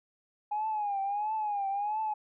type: tone with vibrato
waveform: sine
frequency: 827 Hz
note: G#5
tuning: 8 cents flat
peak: -28 dBFS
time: 0.51-2.14 s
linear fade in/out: 10 ms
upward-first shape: triangle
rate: 1.5 Hz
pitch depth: 110 cents each way
effects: tanh soft clip ceiling -24 dBFS